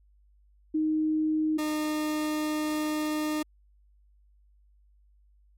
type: tone pair in turn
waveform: sine / 40% pulse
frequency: 311.1 / 305.4 Hz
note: D#4 / D#4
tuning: 0 / -32 cents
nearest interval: unison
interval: 32 cents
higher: first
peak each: -23 / -26 dBFS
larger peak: first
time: 0.74-1.58 / 1.58-3.43 s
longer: second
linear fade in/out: 10 ms
effects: added 50 Hz sine -58 dBFS peak until 5.57 s + MP3 64 kbps